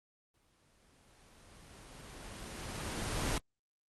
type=noise with exponential growth; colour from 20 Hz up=pink; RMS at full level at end=-32 dBFS; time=0.34-3.38 s; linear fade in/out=2 ms; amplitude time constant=660 ms; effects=low-pass 10000 Hz 12 dB/octave + Opus 24 kbps